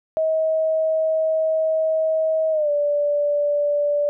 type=tone with pitch glide; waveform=sine; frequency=636 to 583.2 Hz; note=D#5 to D5; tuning=+38 to -12 cents; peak=-17 dBFS; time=0.17-4.09 s; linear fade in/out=0 ms; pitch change=-150 cents; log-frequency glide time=2.51-2.7 s; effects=none